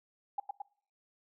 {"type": "tone with echo", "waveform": "sine", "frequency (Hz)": 810, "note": "G#5", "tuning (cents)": -43, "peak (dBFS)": -30, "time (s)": [0.38, 0.4], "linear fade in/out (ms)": 5, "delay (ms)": 110, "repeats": 2, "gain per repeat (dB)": -3, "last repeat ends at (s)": 0.62, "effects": ["noise-tail reverb RT60 0.5 s tail -23 dB re dry"]}